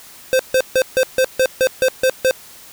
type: tone bursts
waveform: square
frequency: 519 Hz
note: C5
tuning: 14 cents flat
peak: -12 dBFS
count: 10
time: 0.33-2.31 s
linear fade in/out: 0 ms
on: 63 ms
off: 150 ms
effects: white hiss -41 dBFS RMS until 2.72 s